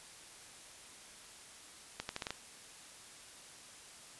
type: accelerating click train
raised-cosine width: 0.2 ms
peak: -20 dBFS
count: 6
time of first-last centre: 2-2.306 s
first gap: 91 ms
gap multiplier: 0.8
effects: white hiss -54 dBFS RMS until 4.19 s + resampled to 24000 Hz